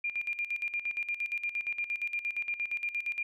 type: tone with tremolo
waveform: sine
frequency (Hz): 2400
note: D7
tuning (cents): +37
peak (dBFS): -29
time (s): 0.04-3.23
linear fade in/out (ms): 5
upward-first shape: square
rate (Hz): 8.6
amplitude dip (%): 75
effects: none